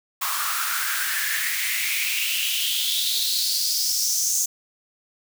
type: noise with high-pass filter sweep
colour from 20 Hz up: white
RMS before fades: -24 dBFS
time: 0.21-4.46 s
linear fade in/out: 10 ms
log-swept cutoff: 1100 to 6600 Hz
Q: 5.3
effects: none